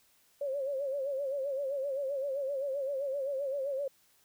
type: tone with vibrato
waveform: sine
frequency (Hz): 550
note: C#5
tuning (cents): -14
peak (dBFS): -31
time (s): 0.41-3.88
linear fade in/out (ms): 5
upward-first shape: sine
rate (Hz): 7.7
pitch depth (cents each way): 85
effects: white hiss -67 dBFS RMS until 4.24 s